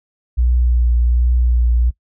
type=tone with vibrato; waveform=sine; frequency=60.2 Hz; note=B1; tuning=44 cents flat; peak=-11 dBFS; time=0.37-1.91 s; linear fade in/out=20 ms; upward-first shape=triangle; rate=1.3 Hz; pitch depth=28 cents each way; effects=noise-tail reverb RT60 0.1 s tail -20 dB re dry